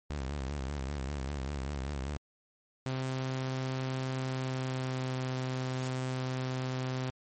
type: tone with vibrato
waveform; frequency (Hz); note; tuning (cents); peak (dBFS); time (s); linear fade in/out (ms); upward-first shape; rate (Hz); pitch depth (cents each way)
sawtooth; 69.3; C#2; 0; -30; 0.1-2.17; 0; sine; 5.1; 120
type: tone with pitch glide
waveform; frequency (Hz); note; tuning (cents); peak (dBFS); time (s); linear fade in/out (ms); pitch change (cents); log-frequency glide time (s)
sawtooth; 130.81 to 129.08; C3 to C3; 0 to -23; -28; 2.86-7.1; 0; -23; 4.14-5.26
type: noise with exponential growth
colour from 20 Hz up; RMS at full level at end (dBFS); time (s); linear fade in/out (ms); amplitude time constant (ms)
white; -41; 5.53-5.88; 5; 76
effects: MP3 32 kbps